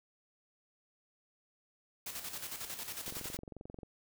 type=noise with tremolo; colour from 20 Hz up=white; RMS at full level=-41 dBFS; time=2.06-3.37 s; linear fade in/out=5 ms; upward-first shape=square; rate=11 Hz; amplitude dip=55%
type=click train; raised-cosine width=2 ms; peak=-33 dBFS; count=18; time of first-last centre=3.08-3.832 s; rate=22.6 Hz
effects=none